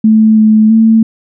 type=tone with pitch steps; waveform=sine; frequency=218.6 / 216.7 / 223.2 Hz; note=A3 / A3 / A3; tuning=-11 / -26 / +25 cents; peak=-3 dBFS; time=0.04-1.03 s; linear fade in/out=5 ms; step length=330 ms; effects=none